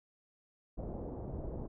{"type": "low-pass noise", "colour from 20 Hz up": "pink", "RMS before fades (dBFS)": -41, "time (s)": [0.77, 1.68], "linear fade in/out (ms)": 20, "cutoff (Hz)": 670, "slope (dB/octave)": 24, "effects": []}